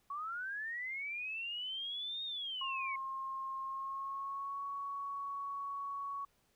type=linear two-way sweep; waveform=sine; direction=up then down; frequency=1102 to 3729 to 2166 Hz; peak=-38 dBFS; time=0.1-2.96 s; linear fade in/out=5 ms; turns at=2.24 s
type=tone with pitch glide; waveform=sine; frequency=1069 to 1117.6 Hz; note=C6 to C#6; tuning=+37 to +14 cents; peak=-38 dBFS; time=2.61-6.25 s; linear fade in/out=5 ms; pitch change=+77 cents; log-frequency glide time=3.62-4.63 s
effects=pink hiss -74 dBFS RMS until 6.55 s